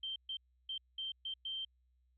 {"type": "tone bursts at uneven times", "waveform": "sine", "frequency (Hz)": 3136, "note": "G7", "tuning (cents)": 0, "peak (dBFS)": -38, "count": 6, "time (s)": [[0.03, 0.16], [0.29, 0.37], [0.69, 0.78], [0.98, 1.12], [1.25, 1.34], [1.45, 1.65]], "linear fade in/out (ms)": 5, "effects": ["added 62 Hz sine -70 dBFS peak until 2.17 s"]}